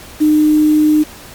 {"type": "tone with quantisation", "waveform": "sine", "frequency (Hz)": 304.6, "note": "D#4", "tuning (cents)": -37, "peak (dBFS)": -7, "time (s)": [0.2, 1.04], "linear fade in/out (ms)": 20, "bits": 5, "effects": ["pink hiss -35 dBFS RMS until 1.34 s", "MP3 96 kbps"]}